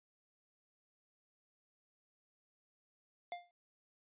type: tone with exponential decay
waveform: square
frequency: 702 Hz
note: F5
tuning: 9 cents sharp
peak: -38 dBFS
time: 3.32-3.51 s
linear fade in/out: 1 ms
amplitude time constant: 41 ms
effects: resampled to 8000 Hz